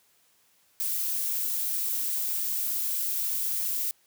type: noise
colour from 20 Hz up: violet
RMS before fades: -29 dBFS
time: 0.8-3.91 s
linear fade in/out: 0 ms
effects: white hiss -65 dBFS RMS until 4.06 s + high-pass 60 Hz 12 dB/octave